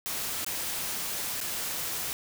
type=noise with dropouts; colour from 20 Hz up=white; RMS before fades=-33 dBFS; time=0.06-2.13 s; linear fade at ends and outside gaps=0 ms; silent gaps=0.446-0.464 / 1.404-1.412 s; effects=none